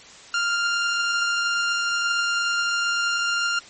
sawtooth tone, 1396.9 Hz, F6, in tune, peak -17 dBFS, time 0.34-3.59 s, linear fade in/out 2 ms, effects white hiss -45 dBFS RMS until 3.69 s + MP3 32 kbps

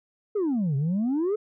sine exponential two-way sweep, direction down then up, 440 to 132.2 to 440 Hz, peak -20 dBFS, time 0.35-1.36 s, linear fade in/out 10 ms, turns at 0.76 s, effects tanh soft clip ceiling -21 dBFS

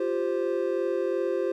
triangle chord, F suspended second, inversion none, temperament equal, 349.2 / 392 / 523.3 Hz, F4 / G4 / C5, 0 / 0 / 0 cents, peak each -27 dBFS, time 0-1.52 s, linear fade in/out 5 ms, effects none

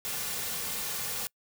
white noise with comb filter, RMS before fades -34 dBFS, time 0.05-1.27 s, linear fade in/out 0 ms, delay 3.1 ms, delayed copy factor -0.55, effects noise-tail reverb RT60 0.1 s tail -26 dB re dry

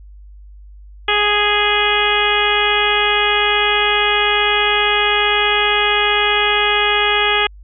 harmonic tone, 415.3 Hz, G#4, in tune, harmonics 1 / 2 / 3 / 4 / 5 / 6 / 7 / 8, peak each -21 / -21 / -21 / -21 / -21 / -21 / -21 / -21 dBFS, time 1.08-7.47 s, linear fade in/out 5 ms, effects added 50 Hz sine -36 dBFS peak until 7.63 s

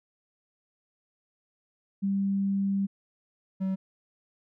sine / triangle tone pair in turn, 196.8 / 190.43 Hz, G3 / G3, +7 / -50 cents, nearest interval minor second, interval 57 cents, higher first, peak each -24 dBFS, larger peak neither, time 2.02-2.87 / 3.6-3.76 s, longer first, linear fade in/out 20 ms, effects none

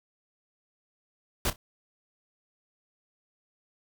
pink noise with echo, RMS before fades -27 dBFS, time 1.45-1.5 s, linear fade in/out 2 ms, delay 30 ms, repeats 2, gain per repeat -14 dB, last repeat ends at 1.56 s, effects none

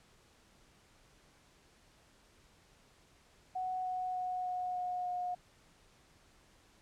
sine tone with pitch steps, 741 / 736.7 / 732.5 / 728.3 / 724.1 / 719.9 Hz, F#5 / F#5 / F#5 / F#5 / F#5 / F#5, +2 / -8 / -18 / -28 / -38 / -48 cents, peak -34 dBFS, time 3.55-5.35 s, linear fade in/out 10 ms, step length 300 ms, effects pink hiss -65 dBFS RMS until 6.81 s + low-pass 9000 Hz 12 dB/octave

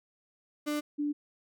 35% pulse / sine tone pair in turn, 297.1 / 293 Hz, D4 / D4, +20 / -4 cents, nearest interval unison, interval 24 cents, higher first, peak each -28 dBFS, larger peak neither, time 0.66-0.81 / 0.98-1.13 s, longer neither, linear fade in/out 20 ms, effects none

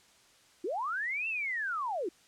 sine linear two-way sweep, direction up then down, 310 to 2724 to 310 Hz, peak -31 dBFS, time 0.64-2.09 s, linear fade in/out 5 ms, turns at 1.28 s, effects white hiss -62 dBFS RMS until 2.27 s + low-pass 8000 Hz 12 dB/octave

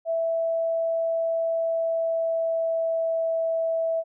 sine tone with pitch glide, 659.3 to 655.5 Hz, E5 to E5, 0 to -10 cents, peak -22 dBFS, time 0.05-4.04 s, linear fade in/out 50 ms, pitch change -10 cents, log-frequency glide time 1.53-3.32 s, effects none

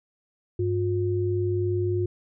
sine tone pair together, 100.2 / 357.1 Hz, G2 / F4, +38 / +39 cents, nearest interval octave + minor seventh, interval 2201 cents, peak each -25 dBFS, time 0.59-2.06 s, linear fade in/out 5 ms, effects none

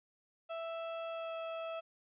35% pulse tone with pitch glide, 660 to 655.4 Hz, E5 to E5, +2 to -10 cents, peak -37 dBFS, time 0.49-1.81 s, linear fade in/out 20 ms, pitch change -12 cents, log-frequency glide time 1.1-1.34 s, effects resampled to 8000 Hz + 13-bit

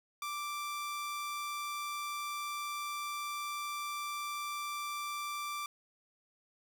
sawtooth tone, 1174.7 Hz, D6, in tune, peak -33 dBFS, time 0.22-5.66 s, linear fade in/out 2 ms, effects none

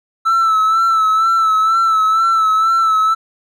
triangle tone with vibrato, 1318.5 Hz, E6, in tune, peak -8 dBFS, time 0.25-3.15 s, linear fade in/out 20 ms, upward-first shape sine, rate 2.1 Hz, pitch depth 41 cents each way, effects tanh soft clip ceiling -4 dBFS

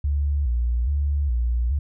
sine tone with vibrato, 65.4 Hz, C2, in tune, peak -19 dBFS, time 0.04-1.79 s, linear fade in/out 5 ms, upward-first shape square, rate 1.2 Hz, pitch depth 160 cents each way, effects none

